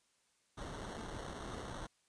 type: noise with sample-and-hold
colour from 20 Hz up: pink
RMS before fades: -45 dBFS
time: 0.57-1.87 s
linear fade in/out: 10 ms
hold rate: 2450 Hz
effects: white hiss -75 dBFS RMS until 2.08 s + resampled to 22050 Hz